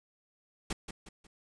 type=noise with echo; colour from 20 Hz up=pink; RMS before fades=-34 dBFS; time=0.7-0.73 s; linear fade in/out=5 ms; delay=180 ms; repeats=3; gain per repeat=-8 dB; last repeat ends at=1.27 s; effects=resampled to 22050 Hz

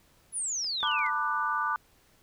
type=exponential sweep; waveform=sine; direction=down; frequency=10570 to 1878 Hz; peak=-29 dBFS; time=0.32-1.11 s; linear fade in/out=50 ms
type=clicks; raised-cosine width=0.2 ms; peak=-33 dBFS; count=7; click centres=0.644 / 0.806 / 0.842 / 0.873 / 0.916 / 0.991 / 1.064 s
type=chord; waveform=sine; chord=B minor seventh; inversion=third; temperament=just; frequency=889 / 987.8 / 1185.3 / 1481.6 Hz; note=A5 / B5 / D6 / F#6; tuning=+18 / 0 / +16 / +2 cents; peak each=-34 / -35 / -29 / -32 dBFS; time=0.83-1.76 s; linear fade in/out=0 ms
effects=pink hiss -63 dBFS RMS until 2.22 s

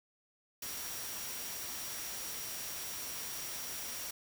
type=tone in noise; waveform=sine; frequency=5670 Hz; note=F8; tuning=25 cents sharp; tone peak=-47 dBFS; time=0.62-4.11 s; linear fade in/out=5 ms; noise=white; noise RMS=-42 dBFS; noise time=0.62-4.11 s; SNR=-8 dB; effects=none

